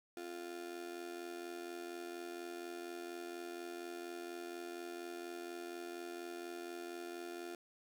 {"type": "tone with amplitude modulation", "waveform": "35% pulse", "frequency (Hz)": 349.2, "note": "F4", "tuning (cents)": 0, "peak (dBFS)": -39, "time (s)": [0.17, 7.55], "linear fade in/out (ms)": 2, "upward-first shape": "sine", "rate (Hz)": 84.2, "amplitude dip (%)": 75, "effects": []}